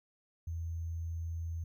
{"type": "tone with sample-and-hold", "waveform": "sine", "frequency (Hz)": 82.9, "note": "E2", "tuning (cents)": 10, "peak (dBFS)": -35, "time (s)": [0.47, 1.64], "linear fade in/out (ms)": 5, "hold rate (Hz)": 6300, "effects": []}